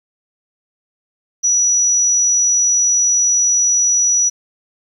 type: tone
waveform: sine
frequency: 5870 Hz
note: F#8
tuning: 15 cents flat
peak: -11 dBFS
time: 1.43-4.3 s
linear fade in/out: 20 ms
effects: 8-bit